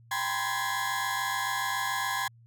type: tone cluster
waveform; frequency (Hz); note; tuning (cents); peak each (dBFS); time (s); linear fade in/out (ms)
35% pulse; 791 / 931 / 995 / 1042 / 1681; G5 / A#5 / B5 / C6 / G#6; +15 / -2 / +13 / -7 / +20; -34 / -38 / -34 / -32 / -31; 0.11-2.28; 5
effects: added 116 Hz sine -53 dBFS peak until 2.46 s